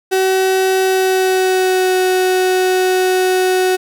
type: tone with pitch glide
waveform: 35% pulse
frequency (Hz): 378.4 to 370.6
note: F#4 to F#4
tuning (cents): +39 to +3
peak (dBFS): -10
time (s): 0.11-3.77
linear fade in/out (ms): 20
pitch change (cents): -36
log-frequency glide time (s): 0.83-1.96
effects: none